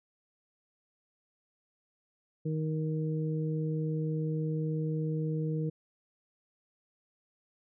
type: harmonic tone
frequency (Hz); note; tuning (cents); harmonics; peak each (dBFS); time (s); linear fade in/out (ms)
156.5; D#3; +10; 1 / 2 / 3; -30 / -38 / -38; 2.45-5.7; 10
effects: none